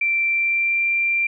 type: tone with pitch glide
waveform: sine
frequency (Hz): 2349 to 2367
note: D7 to D7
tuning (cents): 0 to +13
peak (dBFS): -17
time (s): 0.01-1.27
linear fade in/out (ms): 5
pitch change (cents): +13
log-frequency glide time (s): 0.26-0.87
effects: none